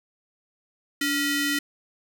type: ring-modulated tone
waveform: sawtooth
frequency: 1108.7 Hz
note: C#6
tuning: in tune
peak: -16 dBFS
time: 1.01-1.59 s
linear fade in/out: 5 ms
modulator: 819 Hz
effects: none